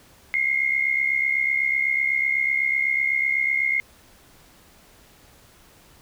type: tone pair together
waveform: sine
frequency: 2082 / 2150 Hz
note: C7 / C7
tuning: -9 / +47 cents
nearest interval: minor second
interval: 56 cents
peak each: -24 / -21 dBFS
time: 0.34-3.8 s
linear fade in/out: 0 ms
effects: pink hiss -53 dBFS RMS until 6.01 s